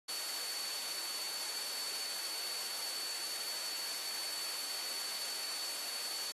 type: tone in noise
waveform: sine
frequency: 4472 Hz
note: C#8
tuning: 14 cents sharp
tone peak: -41 dBFS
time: 0.08-6.32 s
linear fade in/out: 10 ms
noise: white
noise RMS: -41 dBFS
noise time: 0.08-6.32 s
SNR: -3 dB
effects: high-pass 400 Hz 12 dB/octave + AAC 32 kbps